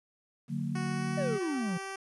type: chord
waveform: sine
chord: D augmented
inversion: none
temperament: just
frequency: 146.83 / 183.54 / 229.4 Hz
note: D3 / F#3 / A#3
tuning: 0 / -14 / -28 cents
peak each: -34 / -36 / -35 dBFS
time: 0.48-1.39 s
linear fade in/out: 50 ms
type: tone with pitch glide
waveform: 10% pulse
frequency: 370 to 387.7 Hz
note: F#4 to G4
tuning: 0 to -19 cents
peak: -29 dBFS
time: 0.75-1.96 s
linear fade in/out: 5 ms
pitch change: +81 cents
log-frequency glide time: 0.87-1.68 s
type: exponential sweep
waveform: triangle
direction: down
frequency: 620 to 164.7 Hz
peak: -28 dBFS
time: 1.17-1.78 s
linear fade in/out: 10 ms
effects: resampled to 24000 Hz + 10-bit